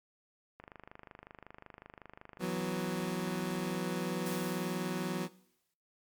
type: click train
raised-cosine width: 0.5 ms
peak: -33 dBFS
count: 81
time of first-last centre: 0.6-3.75 s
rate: 25.4 Hz
type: chord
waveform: 25% pulse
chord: E suspended second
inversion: none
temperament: equal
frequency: 164.81 / 185 / 246.9 Hz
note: E3 / F#3 / B3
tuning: 0 / 0 / 0 cents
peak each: -36 / -31 / -36 dBFS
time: 2.39-5.29 s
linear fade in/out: 50 ms
type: noise with exponential decay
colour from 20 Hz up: white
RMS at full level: -43 dBFS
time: 4.26-5.74 s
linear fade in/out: 2 ms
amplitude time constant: 320 ms
effects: noise-tail reverb RT60 0.6 s tail -19 dB re dry + MP3 96 kbps